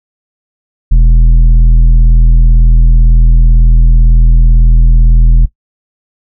sine tone with tanh clipping, 41 Hz, E1, 9 cents flat, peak -3 dBFS, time 0.91-5.46 s, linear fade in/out 10 ms, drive 8 dB, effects noise-tail reverb RT60 0.1 s tail -17 dB re dry

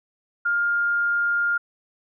sine tone, 1408 Hz, F6, 14 cents sharp, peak -19 dBFS, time 0.45-1.58 s, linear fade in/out 10 ms, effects none

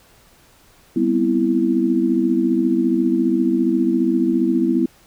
sine chord, C major seventh, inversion second, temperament equal, 196 / 246.9 / 261.6 / 329.6 Hz, G3 / B3 / C4 / E4, 0 / 0 / 0 / 0 cents, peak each -23 / -19 / -24 / -18 dBFS, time 0.96-4.86 s, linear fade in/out 5 ms, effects pink hiss -52 dBFS RMS until 5.06 s

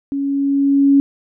sine tone with level ramp, 278.4 Hz, C#4, 8 cents sharp, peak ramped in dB -18 to -7 dBFS, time 0.12-1 s, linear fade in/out 0 ms, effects none

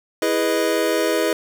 square chord, E major seventh, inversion none, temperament equal, 329.6 / 415.3 / 493.9 / 622.3 Hz, E4 / G#4 / B4 / D#5, 0 / 0 / 0 / 0 cents, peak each -24 dBFS, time 0.22-1.33 s, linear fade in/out 2 ms, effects 9-bit

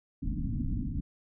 pink low-pass noise, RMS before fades -32 dBFS, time 0.22-1.01 s, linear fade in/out 10 ms, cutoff 290 Hz, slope 96 dB/octave, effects none

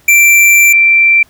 square / sine tone pair in turn, 2349 / 2349 Hz, D7 / D7, 0 / 0 cents, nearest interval unison, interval 0 cents, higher neither, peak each -4 dBFS, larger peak neither, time 0.08-0.73 / 0.73-1.23 s, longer first, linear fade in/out 5 ms, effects pink hiss -48 dBFS RMS until 1.29 s

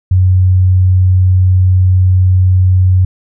sine tone, 92.4 Hz, F#2, 2 cents flat, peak -5 dBFS, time 0.11-3.05 s, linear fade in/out 5 ms, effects none

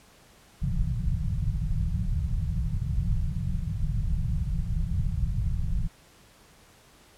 pink low-pass noise, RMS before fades -27 dBFS, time 0.61-5.88 s, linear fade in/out 20 ms, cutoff 180 Hz, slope 96 dB/octave, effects pink hiss -56 dBFS RMS until 7.17 s + low-pass 12000 Hz 12 dB/octave

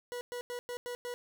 40% pulse tone bursts at uneven times, 487.5 Hz, B4, 23 cents flat, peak -36 dBFS, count 6, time 0.12-0.21 / 0.32-0.41 / 0.5-0.59 / 0.69-0.77 / 0.86-0.95 / 1.05-1.14 s, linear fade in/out 0 ms, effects none

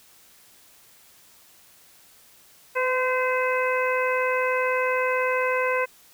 harmonic tone with a mistuned harmonic, 513 Hz, C5, 34 cents flat, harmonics 1 / 2 / 3 / 4 / 5, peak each -24 / -27 / -29 / -30 / -31 dBFS, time 2.75-5.86 s, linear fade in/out 20 ms, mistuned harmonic 1, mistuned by -18 cents, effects white hiss -54 dBFS RMS until 6.13 s

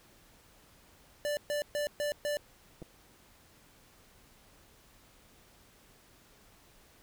square tone bursts, 587.3 Hz, D5, in tune, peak -31 dBFS, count 5, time 1.25-2.37 s, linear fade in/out 0 ms, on 120 ms, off 130 ms
clicks, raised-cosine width 2 ms, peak -32 dBFS, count 2, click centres 2.819 / 2.825 s
effects pink hiss -61 dBFS RMS until 7.02 s

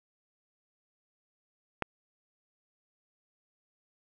click, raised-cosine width 0.5 ms, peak -14 dBFS, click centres 1.823 s, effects none

